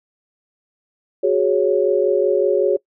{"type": "chord", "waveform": "sine", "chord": "F# suspended second", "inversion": "none", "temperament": "equal", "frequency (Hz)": [370, 415.3, 554.4], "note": ["F#4", "G#4", "C#5"], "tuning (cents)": [0, 0, 0], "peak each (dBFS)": -18, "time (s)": [1.23, 2.77], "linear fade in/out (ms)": 10, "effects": ["noise-tail reverb RT60 0.1 s tail -23 dB re dry"]}